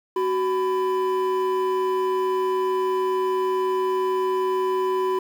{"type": "tone pair together", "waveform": "triangle", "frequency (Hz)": [374.6, 1000], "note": ["F#4", "B5"], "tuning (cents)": [21, 21], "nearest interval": "octave + perfect fourth", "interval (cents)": 1700, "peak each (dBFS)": [-18, -22], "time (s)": [0.16, 5.19], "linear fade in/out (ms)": 5, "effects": ["tanh soft clip ceiling -16 dBFS", "8-bit"]}